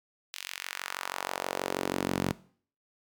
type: tone with high-pass filter sweep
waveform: sawtooth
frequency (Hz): 46.25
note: F#1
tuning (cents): 0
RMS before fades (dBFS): -34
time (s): 0.33-2.33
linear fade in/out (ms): 10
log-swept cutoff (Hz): 3100 to 170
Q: 1.3
effects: noise-tail reverb RT60 0.5 s tail -19 dB re dry